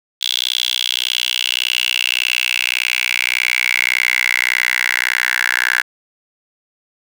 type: tone with high-pass filter sweep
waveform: 10% pulse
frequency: 61.74 Hz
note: B1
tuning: in tune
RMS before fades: -18 dBFS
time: 0.21-5.82 s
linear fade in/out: 10 ms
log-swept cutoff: 3500 to 1700 Hz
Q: 6.5
effects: none